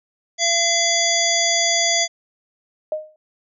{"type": "harmonic tone", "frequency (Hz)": 680, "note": "F5", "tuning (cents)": -46, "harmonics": [1, 3, 5, 7, 9, 10], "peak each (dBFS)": [-23, -23, -23, -23, -23, -23], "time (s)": [0.38, 2.08], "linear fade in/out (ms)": 50}
{"type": "tone with exponential decay", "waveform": "sine", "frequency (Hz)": 618, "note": "D#5", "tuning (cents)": -12, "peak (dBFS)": -17, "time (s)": [2.92, 3.16], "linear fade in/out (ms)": 2, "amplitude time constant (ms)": 52}
{"effects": []}